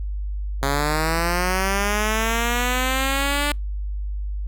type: linear sweep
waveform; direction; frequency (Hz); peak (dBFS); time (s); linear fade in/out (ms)
5% pulse; up; 136.7 to 293.7; -9; 0.63-3.52; 0
effects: added 50 Hz sine -24 dBFS peak until 4.47 s + Opus 48 kbps